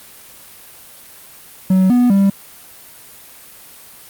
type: tone with pitch steps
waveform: triangle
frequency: 187.6 / 245.5 / 196.9 Hz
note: F#3 / B3 / G3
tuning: +24 / -10 / +8 cents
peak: -7 dBFS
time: 1.7-2.3 s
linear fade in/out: 5 ms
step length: 200 ms
effects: white hiss -40 dBFS RMS until 4.09 s + Opus 32 kbps